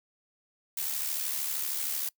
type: noise with amplitude modulation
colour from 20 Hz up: blue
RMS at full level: -30 dBFS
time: 0.77-2.09 s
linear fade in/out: 5 ms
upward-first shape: sine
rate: 73 Hz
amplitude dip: 50%
effects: noise-tail reverb RT60 0.1 s tail -23 dB re dry